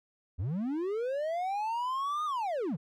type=linear two-way sweep; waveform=triangle; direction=up then down; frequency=73.42 to 1244.5 to 123.8 Hz; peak=-28 dBFS; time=0.38-2.77 s; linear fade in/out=20 ms; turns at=2.25 s; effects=none